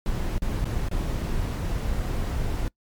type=noise with dropouts; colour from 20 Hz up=brown; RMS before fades=-26 dBFS; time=0.06-2.68 s; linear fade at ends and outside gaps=1 ms; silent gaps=0.381-0.42 / 0.645-0.654 / 0.886-0.913 s; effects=noise-tail reverb RT60 0.1 s tail -23 dB re dry + MP3 96 kbps